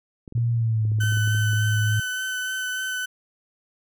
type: clicks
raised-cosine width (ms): 3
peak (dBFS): -27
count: 12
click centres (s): 0.278 / 0.324 / 0.378 / 0.852 / 0.918 / 0.987 / 1.036 / 1.123 / 1.172 / 1.276 / 1.349 / 1.533
type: tone with pitch glide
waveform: sine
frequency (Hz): 117.6 to 107.84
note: A#2 to A2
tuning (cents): +16 to -34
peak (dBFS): -19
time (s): 0.35-2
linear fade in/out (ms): 5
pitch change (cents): -150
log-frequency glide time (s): 0.52-0.87
type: tone with vibrato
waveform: 35% pulse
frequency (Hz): 1515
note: F#6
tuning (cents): +40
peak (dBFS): -24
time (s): 1-3.06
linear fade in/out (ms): 10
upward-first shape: sine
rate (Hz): 3.4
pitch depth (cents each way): 13
effects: none